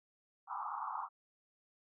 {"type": "band-pass noise", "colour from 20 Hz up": "pink", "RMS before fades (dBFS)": -41, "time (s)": [0.47, 1.09], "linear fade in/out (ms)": 50, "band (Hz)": [790, 1300], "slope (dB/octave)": 96, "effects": []}